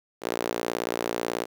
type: tone with high-pass filter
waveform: sawtooth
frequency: 58.27 Hz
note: A#1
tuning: in tune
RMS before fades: -30 dBFS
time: 0.21-1.47 s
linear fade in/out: 50 ms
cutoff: 410 Hz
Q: 1.7
effects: 9-bit